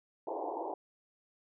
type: band-pass noise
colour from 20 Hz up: white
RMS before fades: -38 dBFS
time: 0.27-0.74 s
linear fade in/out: 2 ms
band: 300 to 970 Hz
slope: 96 dB/octave
effects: none